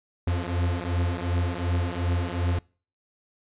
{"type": "beating tone pair", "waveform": "45% pulse", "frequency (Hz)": [86, 88.7], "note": ["F2", "F2"], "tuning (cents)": [-26, 27], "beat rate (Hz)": 2.7, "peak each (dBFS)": -27, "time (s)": [0.27, 2.59], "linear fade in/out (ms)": 5, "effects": ["noise-tail reverb RT60 0.4 s tail -25 dB re dry", "resampled to 8000 Hz"]}